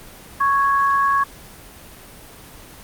sine tone pair together, 1108.7 / 1661.2 Hz, C#6 / G#6, 0 / 0 cents, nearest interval perfect fifth, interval 700 cents, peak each -15 / -22 dBFS, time 0.4-1.24 s, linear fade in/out 10 ms, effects pink hiss -41 dBFS RMS until 2.83 s + Opus 24 kbps

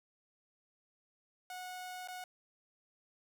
sawtooth tone with dropouts, 732 Hz, F#5, 19 cents flat, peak -39 dBFS, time 1.5-2.24 s, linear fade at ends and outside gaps 2 ms, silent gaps 2.075-2.084 s, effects none

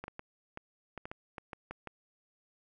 clicks, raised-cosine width 0.5 ms, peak -26 dBFS, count 11, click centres 0.04 / 0.081 / 0.194 / 0.574 / 0.977 / 1.055 / 1.115 / 1.382 / 1.532 / 1.71 / 1.873 s, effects none

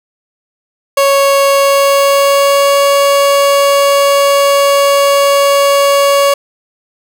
30% pulse tone with pitch glide, 554.4 to 561.2 Hz, C#5 to C#5, 0 to +21 cents, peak -4 dBFS, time 0.97-6.34 s, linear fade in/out 5 ms, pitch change +21 cents, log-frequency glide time 1.49-2.77 s, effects none

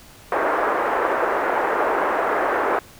pink band-pass noise, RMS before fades -21 dBFS, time 0.32-2.79 s, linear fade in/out 2 ms, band 390 to 1600 Hz, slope 24 dB/octave, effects pink hiss -46 dBFS RMS until 2.99 s

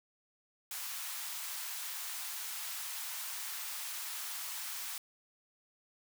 white high-pass noise, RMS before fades -41 dBFS, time 0.71-4.98 s, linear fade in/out 2 ms, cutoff 820 Hz, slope 24 dB/octave, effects none

